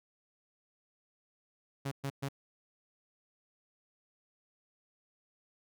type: tone bursts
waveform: sawtooth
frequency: 138.1 Hz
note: C#3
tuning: 6 cents flat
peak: -30 dBFS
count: 3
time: 1.85-2.288 s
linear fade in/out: 10 ms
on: 66 ms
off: 120 ms
effects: none